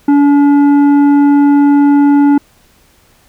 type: tone with tanh clipping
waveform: sine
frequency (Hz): 285.9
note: D4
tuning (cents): -46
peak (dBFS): -6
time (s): 0.08-2.38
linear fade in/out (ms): 5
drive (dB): 9
effects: pink hiss -49 dBFS RMS until 3.28 s